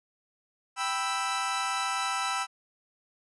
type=chord; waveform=sawtooth; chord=E minor; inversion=first; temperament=equal; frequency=784 / 987.8 / 1318.5 Hz; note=G5 / B5 / E6; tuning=0 / 0 / 0 cents; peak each=-30 / -30 / -27 dBFS; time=0.76-2.47 s; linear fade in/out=50 ms; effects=resampled to 24000 Hz